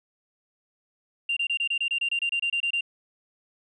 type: tone bursts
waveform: sine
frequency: 2781 Hz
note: F7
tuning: 8 cents flat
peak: -22 dBFS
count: 15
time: 1.29-2.809 s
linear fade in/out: 5 ms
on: 77 ms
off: 26 ms
effects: tanh soft clip ceiling -19 dBFS